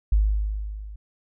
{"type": "tone with level ramp", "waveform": "sine", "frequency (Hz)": 51.91, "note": "G#1", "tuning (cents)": 0, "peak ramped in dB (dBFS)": [-14, -36], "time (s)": [0.12, 0.96], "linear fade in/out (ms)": 5, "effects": []}